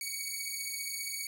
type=beating tone pair; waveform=10% pulse; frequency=2238 / 2253 Hz; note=C#7 / C#7; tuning=+16 / +28 cents; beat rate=15 Hz; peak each=-29 / -30 dBFS; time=0.01-1.27 s; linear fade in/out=2 ms; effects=none